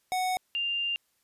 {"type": "tone pair in turn", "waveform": ["square", "sine"], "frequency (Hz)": [740, 2794], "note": ["F#5", "F7"], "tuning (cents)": [0, 0], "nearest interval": "octave + major seventh", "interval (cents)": 2300, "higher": "second", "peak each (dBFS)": -27, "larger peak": "neither", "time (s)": [[0.12, 0.37], [0.55, 0.96]], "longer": "second", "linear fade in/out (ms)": 0, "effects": ["white hiss -72 dBFS RMS until 1.23 s", "resampled to 32000 Hz"]}